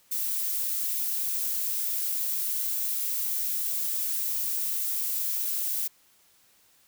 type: noise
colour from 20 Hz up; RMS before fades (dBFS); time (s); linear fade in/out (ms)
violet; -29; 0.11-5.88; 10
effects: white hiss -62 dBFS RMS until 6.87 s